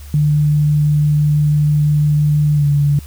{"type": "tone with pitch glide", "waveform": "sine", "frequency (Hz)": [149, 144.34], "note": ["D3", "D3"], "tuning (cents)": [25, -30], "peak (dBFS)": -10, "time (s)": [0.14, 2.99], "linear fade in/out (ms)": 2, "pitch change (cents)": -55, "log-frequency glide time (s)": [2.54, 2.65], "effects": ["added 72 Hz sine -31 dBFS peak until 3.06 s", "white hiss -43 dBFS RMS until 3.06 s"]}